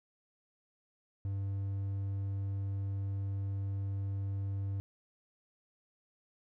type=tone; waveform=triangle; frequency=98.4 Hz; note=G2; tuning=7 cents sharp; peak=-31 dBFS; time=1.25-4.8 s; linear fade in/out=0 ms; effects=none